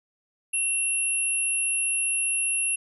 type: tone pair together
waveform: sine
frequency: 2725 / 10900 Hz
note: F7 / F9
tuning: -43 / -43 cents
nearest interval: 2 octaves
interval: 2400 cents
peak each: -28 / -24 dBFS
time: 0.53-2.76 s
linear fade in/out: 10 ms
effects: none